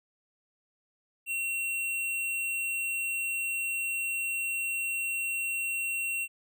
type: tone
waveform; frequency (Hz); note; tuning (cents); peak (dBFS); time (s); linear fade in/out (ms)
square; 2730; F7; -40; -30; 1.26-6.28; 50
effects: none